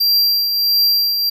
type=tone with tremolo; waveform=square; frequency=4735 Hz; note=D8; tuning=13 cents sharp; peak=-11 dBFS; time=0-1.3 s; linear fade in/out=10 ms; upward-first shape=triangle; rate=1.5 Hz; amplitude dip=50%; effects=none